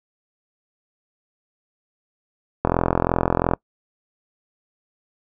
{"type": "click train", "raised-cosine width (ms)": 1, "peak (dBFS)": -3, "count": 39, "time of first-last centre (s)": [2.65, 3.536], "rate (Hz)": 42.9, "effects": ["noise-tail reverb RT60 0.1 s tail -25 dB re dry"]}